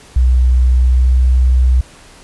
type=tone with pitch glide; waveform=sine; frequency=62.6 to 63.22 Hz; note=B1 to B1; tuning=+24 to +41 cents; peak=-7 dBFS; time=0.16-1.81 s; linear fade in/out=5 ms; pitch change=+17 cents; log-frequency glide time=0.84-1.07 s; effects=pink hiss -41 dBFS RMS until 2.23 s + resampled to 24000 Hz